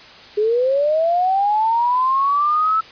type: linear sweep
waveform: sine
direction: up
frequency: 410 to 1318.5 Hz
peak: -14 dBFS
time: 0.37-2.81 s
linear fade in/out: 10 ms
effects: white hiss -41 dBFS RMS until 2.91 s + resampled to 11025 Hz